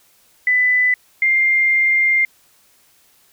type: tone pair in turn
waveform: sine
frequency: 1997 / 2106 Hz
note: B6 / C7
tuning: +19 / +11 cents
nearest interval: minor second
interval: 92 cents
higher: second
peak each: -12 dBFS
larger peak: neither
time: 0.47-0.94 / 1.22-2.25 s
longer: second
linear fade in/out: 2 ms
effects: white hiss -55 dBFS RMS until 3.32 s